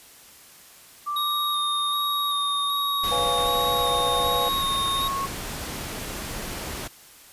sine tone with pitch glide, 1174.7 to 1096 Hz, D6 to C#6, 0 to -20 cents, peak -25 dBFS, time 1.06-5.27 s, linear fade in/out 20 ms, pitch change -120 cents, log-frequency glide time 1.64-4.27 s
square tone with vibrato, 3729 Hz, A#7, in tune, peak -26 dBFS, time 1.16-5.08 s, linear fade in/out 5 ms, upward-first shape square, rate 1.3 Hz, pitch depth 18 cents each way
pink noise, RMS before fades -33 dBFS, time 3.03-6.88 s, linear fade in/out 10 ms
sine chord, C# dominant seventh, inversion third, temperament equal, 493.9 / 554.4 / 698.5 / 830.6 Hz, B4 / C#5 / E#5 / G#5, 0 / 0 / 0 / 0 cents, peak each -28 / -33 / -30 / -29 dBFS, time 3.11-4.49 s, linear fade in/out 10 ms
effects white hiss -49 dBFS RMS until 7.32 s + resampled to 32000 Hz

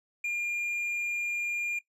triangle tone, 2407 Hz, D7, 42 cents sharp, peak -27 dBFS, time 0.24-1.79 s, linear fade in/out 5 ms, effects noise-tail reverb RT60 0.1 s tail -17 dB re dry + resampled to 32000 Hz

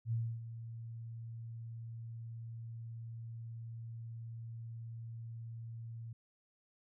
sine tone with ADSR envelope, 114.8 Hz, A#2, 26 cents flat, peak -31 dBFS, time 0.05-6.13 s, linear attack 70 ms, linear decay 280 ms, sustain -12 dB, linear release 4 ms, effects none

